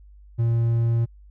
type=tone; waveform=triangle; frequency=116.1 Hz; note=A#2; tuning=7 cents flat; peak=-16 dBFS; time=0.38-1.06 s; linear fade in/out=20 ms; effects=added 50 Hz sine -45 dBFS peak until 1.3 s